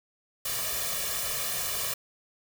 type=noise with comb filter; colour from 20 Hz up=white; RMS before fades=-31 dBFS; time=0.45-1.94 s; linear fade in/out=5 ms; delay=1.7 ms; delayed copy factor=+0.8; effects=none